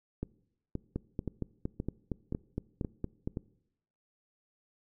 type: two click trains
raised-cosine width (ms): 3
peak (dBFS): -20 / -21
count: 11 / 7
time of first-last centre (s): 0.96-3.275 / 0.23-3.371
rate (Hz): 4.32 / 1.91
effects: noise-tail reverb RT60 0.8 s tail -22 dB re dry